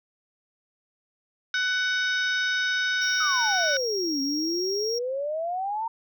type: harmonic tone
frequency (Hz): 747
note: F#5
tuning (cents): +16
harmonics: 2 / 3 / 4 / 5 / 6 / 7 / 8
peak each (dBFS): -24 / -35 / -38 / -31 / -45 / -36 / -41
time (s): 1.54-3.77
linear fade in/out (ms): 2
type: tone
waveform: triangle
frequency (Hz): 5588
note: F8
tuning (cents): 0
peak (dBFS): -27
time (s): 3.01-4.99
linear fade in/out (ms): 10
type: exponential two-way sweep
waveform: sine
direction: down then up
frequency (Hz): 1318.5 to 269.2 to 927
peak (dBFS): -26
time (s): 3.2-5.88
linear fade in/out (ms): 5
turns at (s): 4.21
effects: none